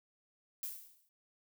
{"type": "noise with exponential decay", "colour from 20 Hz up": "violet", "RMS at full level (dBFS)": -38, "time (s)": [0.63, 1.09], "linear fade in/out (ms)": 1, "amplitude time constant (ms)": 100, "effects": []}